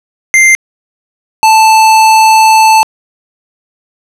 square tone pair in turn, 2092 / 879.6 Hz, C7 / A5, -1 / -1 cents, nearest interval octave + minor third, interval 1500 cents, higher first, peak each -3 dBFS, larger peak neither, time 0.34-0.55 / 1.43-2.83 s, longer second, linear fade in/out 0 ms, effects low-pass 11000 Hz 12 dB/octave

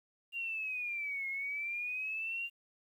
sine linear two-way sweep, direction down then up, 2794 to 2149 to 2794 Hz, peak -35 dBFS, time 0.32-2.5 s, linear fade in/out 50 ms, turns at 1.28 s, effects 11-bit

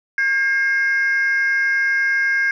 sine tone pair together, 1614.1 / 2134 Hz, G#6 / C7, -50 / +34 cents, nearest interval perfect fourth, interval 484 cents, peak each -15 / -20 dBFS, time 0.18-2.51 s, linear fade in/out 2 ms, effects tanh soft clip ceiling -11 dBFS

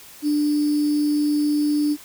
sine tone with sample-and-hold, 296 Hz, D4, 14 cents sharp, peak -17 dBFS, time 0.22-1.97 s, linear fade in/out 50 ms, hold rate 4900 Hz, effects white hiss -44 dBFS RMS until 2.04 s

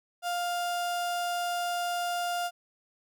35% pulse tone, 702 Hz, F5, 9 cents sharp, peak -27 dBFS, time 0.22-2.51 s, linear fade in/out 50 ms, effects none

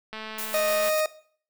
click train, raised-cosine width 0.3 ms, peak -21 dBFS, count 166, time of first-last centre 0.13-0.887 s, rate 218 Hz
blue noise with tremolo, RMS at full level -33 dBFS, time 0.38-1.01 s, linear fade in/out 5 ms, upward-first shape square, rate 6.7 Hz, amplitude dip 35%
40% pulse tone, 621 Hz, D#5, 3 cents flat, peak -21 dBFS, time 0.54-1.06 s, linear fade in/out 2 ms
effects noise-tail reverb RT60 0.5 s tail -17 dB re dry

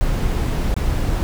brown noise with dropouts, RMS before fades -19 dBFS, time 0.01-1.23 s, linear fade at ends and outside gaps 0 ms, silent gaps 0.742-0.765 s, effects none

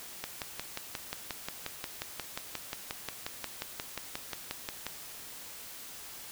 click train, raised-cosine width 0.2 ms, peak -17 dBFS, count 27, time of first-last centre 0.24-4.866 s, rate 5.62 Hz, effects white hiss -46 dBFS RMS until 6.31 s

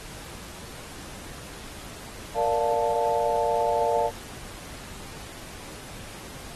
sine chord, Bb major seventh, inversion none, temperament equal, 466.2 / 587.3 / 698.5 / 880 Hz, Bb4 / D5 / F5 / A5, 0 / 0 / 0 / 0 cents, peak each -27 dBFS, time 2.34-4.11 s, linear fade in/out 50 ms, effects pink hiss -42 dBFS RMS until 6.55 s + AAC 32 kbps

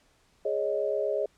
sine chord, Ab suspended fourth, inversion none, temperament equal, 415.3 / 554.4 / 622.3 Hz, Ab4 / Db5 / Eb5, 0 / 0 / 0 cents, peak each -30 dBFS, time 0.45-1.26 s, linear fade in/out 5 ms, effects pink hiss -65 dBFS RMS until 1.37 s + low-pass 9000 Hz 12 dB/octave

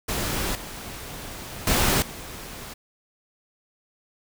pink noise with level steps, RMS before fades -27 / -37 / -21 / -38 dBFS, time 0.08-2.74 s, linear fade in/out 10 ms, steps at 0.55 / 1.67 / 2.02 s, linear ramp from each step 2 ms, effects none

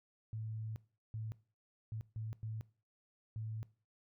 sine tone bursts at uneven times, 110 Hz, A2, in tune, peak -39 dBFS, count 6, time 0.33-0.76 / 1.14-1.32 / 1.92-2.01 / 2.16-2.33 / 2.43-2.61 / 3.36-3.63 s, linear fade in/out 0 ms, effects noise-tail reverb RT60 0.4 s tail -20 dB re dry

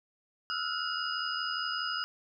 sine tone cluster, 1296 / 1368 / 1453 / 2873 / 4983 Hz, E6 / F6 / F#6 / F7 / D#8, -30 / -36 / -32 / +48 / +2 cents, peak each -39 / -38 / -37 / -39 / -36 dBFS, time 0.5-2.04 s, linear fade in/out 0 ms, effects none

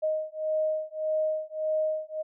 sine beating tone pair, 622.3 / 624 Hz, D#5 / D#5, 0 / +5 cents, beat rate 1.7 Hz, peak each -29 dBFS, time 0.02-2.23 s, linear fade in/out 20 ms, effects none

